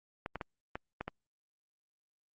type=clicks; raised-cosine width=0.5 ms; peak=-22 dBFS; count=6; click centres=0.261 / 0.357 / 0.412 / 0.755 / 1.01 / 1.08 s; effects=Opus 48 kbps